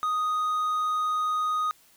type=tone; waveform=triangle; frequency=1244.5 Hz; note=D#6; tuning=in tune; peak=-22 dBFS; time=0.03-1.71 s; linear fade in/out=0 ms; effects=white hiss -59 dBFS RMS until 1.96 s